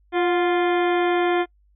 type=harmonic tone with a mistuned harmonic; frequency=349.2 Hz; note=F4; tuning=in tune; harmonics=1 / 2 / 3 / 4 / 5 / 6 / 7 / 9 / 10; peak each=-19 / -24 / -30 / -32 / -31 / -33 / -36 / -38 / -41 dBFS; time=0.12-1.46 s; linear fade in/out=50 ms; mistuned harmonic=2; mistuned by=+49 cents; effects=noise-tail reverb RT60 0.1 s tail -26 dB re dry + added 50 Hz sine -56 dBFS peak until 1.75 s